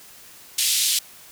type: band-pass noise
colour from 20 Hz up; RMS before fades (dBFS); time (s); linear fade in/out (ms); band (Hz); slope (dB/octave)
pink; -21; 0.58-0.99; 5; 3100 to 13000; 24
effects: white hiss -46 dBFS RMS until 1.31 s